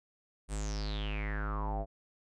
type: tone with low-pass filter sweep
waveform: square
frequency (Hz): 52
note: G#1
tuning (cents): +3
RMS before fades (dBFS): -35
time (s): 0.48-1.86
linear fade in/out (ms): 50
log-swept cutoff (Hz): 9100 to 640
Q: 9
effects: none